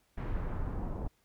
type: noise with low-pass filter sweep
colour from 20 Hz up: brown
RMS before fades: -35 dBFS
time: 0.17-1.08 s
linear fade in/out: 10 ms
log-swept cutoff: 2000 to 760 Hz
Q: 1.2
effects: pink hiss -72 dBFS RMS until 1.24 s